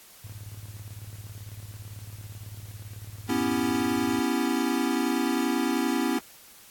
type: tone with tremolo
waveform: sine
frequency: 103.83 Hz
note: G#2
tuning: in tune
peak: -36 dBFS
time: 0.24-4.2 s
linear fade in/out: 5 ms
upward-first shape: square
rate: 18 Hz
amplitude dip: 70%
type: chord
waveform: square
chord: C# half-diminished seventh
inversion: third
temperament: equal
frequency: 246.9 / 277.2 / 329.6 / 392 Hz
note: B3 / C#4 / E4 / G4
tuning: 0 / 0 / 0 / 0 cents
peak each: -29 / -29 / -30 / -35 dBFS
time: 3.29-6.19 s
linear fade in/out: 5 ms
effects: white hiss -51 dBFS RMS until 6.7 s + AAC 64 kbps

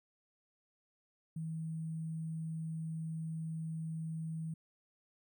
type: tone with sample-and-hold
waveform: sine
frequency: 161 Hz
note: E3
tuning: 41 cents flat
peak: -37 dBFS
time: 1.36-4.54 s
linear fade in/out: 5 ms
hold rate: 8820 Hz
effects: none

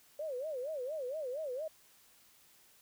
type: tone with vibrato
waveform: sine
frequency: 560 Hz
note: C#5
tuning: 18 cents sharp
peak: -36 dBFS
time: 0.19-1.68 s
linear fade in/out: 5 ms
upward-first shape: sine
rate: 4.3 Hz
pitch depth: 230 cents each way
effects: white hiss -64 dBFS RMS until 2.81 s

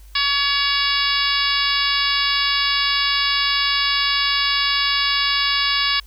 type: harmonic tone with a mistuned harmonic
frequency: 565 Hz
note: C#5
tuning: 33 cents sharp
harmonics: 2 / 3 / 4 / 5 / 6 / 7 / 8 / 9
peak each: -25 / -25 / -25 / -25 / -25 / -25 / -25 / -25 dBFS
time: 0.15-6 s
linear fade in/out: 5 ms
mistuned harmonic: 7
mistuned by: -25 cents
effects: added 50 Hz sine -40 dBFS peak until 6.06 s + white hiss -54 dBFS RMS until 6.06 s

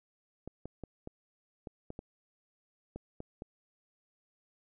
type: clicks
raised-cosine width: 2 ms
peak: -28 dBFS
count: 10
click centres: 0.476 / 0.656 / 0.837 / 1.074 / 1.672 / 1.904 / 1.991 / 2.96 / 3.204 / 3.421 s
effects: none

